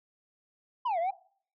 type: exponential two-way sweep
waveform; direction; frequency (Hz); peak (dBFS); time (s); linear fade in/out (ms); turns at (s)
sine; down then up; 1046.5 to 650 to 808; -24; 0.85-1.11; 10; 0.99
effects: noise-tail reverb RT60 0.5 s tail -21 dB re dry + tanh soft clip ceiling -26 dBFS